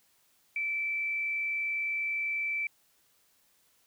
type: tone with frequency modulation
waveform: sine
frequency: 2324 Hz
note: D7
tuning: 19 cents flat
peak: -29 dBFS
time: 0.56-2.67 s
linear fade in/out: 2 ms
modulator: 59 Hz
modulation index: 0.4
effects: white hiss -68 dBFS RMS until 3.86 s